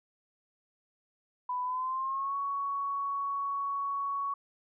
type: tone with pitch glide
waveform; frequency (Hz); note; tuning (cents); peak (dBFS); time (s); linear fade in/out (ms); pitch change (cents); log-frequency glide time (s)
sine; 995 to 1116.8; B5 to C#6; +13 to +13; -30; 1.49-4.34; 5; +200; 1.63-2.36
effects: none